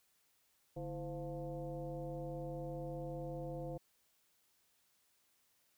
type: tone with frequency modulation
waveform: sine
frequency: 330 Hz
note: E4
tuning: 2 cents sharp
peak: -40 dBFS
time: 0.76-3.78 s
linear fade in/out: 10 ms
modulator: 185 Hz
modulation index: 1.7
effects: white hiss -75 dBFS RMS until 5.77 s